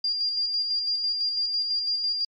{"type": "tone with tremolo", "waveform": "sine", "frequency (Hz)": 4797, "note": "D8", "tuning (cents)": 36, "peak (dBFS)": -22, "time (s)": [0.04, 2.25], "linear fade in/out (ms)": 5, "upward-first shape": "square", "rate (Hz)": 6, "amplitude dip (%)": 35, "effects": ["MP3 48 kbps"]}